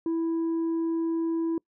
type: tone with tanh clipping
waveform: sine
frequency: 329.6 Hz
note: E4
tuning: in tune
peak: -25 dBFS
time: 0.06-1.58 s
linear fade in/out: 2 ms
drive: 2 dB
effects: noise-tail reverb RT60 0.1 s tail -26 dB re dry